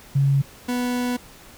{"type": "tone pair in turn", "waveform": ["sine", "40% pulse"], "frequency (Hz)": [138.59, 246.4], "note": ["C#3", "B3"], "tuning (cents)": [0, -4], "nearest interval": "minor seventh", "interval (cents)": 996, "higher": "second", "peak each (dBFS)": [-15, -21], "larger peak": "first", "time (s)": [[0.15, 0.42], [0.68, 1.17]], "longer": "second", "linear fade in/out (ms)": 10, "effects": ["pink hiss -46 dBFS RMS until 1.57 s"]}